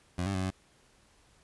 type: tone with pitch steps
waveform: 20% pulse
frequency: 89.1 / 98.2 / 93.5 / 94.1 Hz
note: F2 / G2 / F#2 / F#2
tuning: +35 / +4 / +19 / +30 cents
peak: -25 dBFS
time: 0.18-0.504 s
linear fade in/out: 5 ms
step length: 81 ms
effects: pink hiss -64 dBFS RMS until 1.43 s + resampled to 24000 Hz